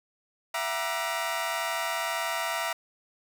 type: tone cluster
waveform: 20% pulse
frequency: 668 / 748 / 951 / 1192 Hz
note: E5 / F#5 / A#5 / D6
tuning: +23 / +19 / +34 / +25 cents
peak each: -27 / -32 / -28 / -32 dBFS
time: 0.54-2.73 s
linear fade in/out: 5 ms
effects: none